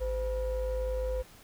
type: ring-modulated tone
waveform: triangle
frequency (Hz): 229.1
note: A#3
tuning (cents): -30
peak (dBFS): -24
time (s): 0-1.23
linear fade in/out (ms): 20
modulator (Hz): 282
effects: pink hiss -55 dBFS RMS until 1.43 s